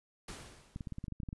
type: noise with exponential decay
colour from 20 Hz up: pink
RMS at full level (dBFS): -43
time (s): 0.28-1.07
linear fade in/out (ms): 5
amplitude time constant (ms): 170
type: clicks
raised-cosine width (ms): 5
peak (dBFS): -28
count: 12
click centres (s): 0.761 / 0.808 / 0.872 / 0.923 / 0.984 / 1.041 / 1.082 / 1.123 / 1.202 / 1.233 / 1.288 / 1.329
effects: resampled to 24000 Hz